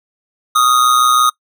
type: tone with amplitude modulation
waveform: square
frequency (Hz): 1244.5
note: D#6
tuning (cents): 0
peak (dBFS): -7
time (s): 0.55-1.3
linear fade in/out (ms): 10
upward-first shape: sine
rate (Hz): 126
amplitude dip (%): 60
effects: noise-tail reverb RT60 0.1 s tail -24 dB re dry